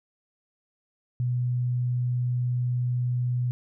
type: tone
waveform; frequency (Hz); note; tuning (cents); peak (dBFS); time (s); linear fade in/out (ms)
sine; 123.47; B2; 0; -23; 1.2-3.51; 0
effects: none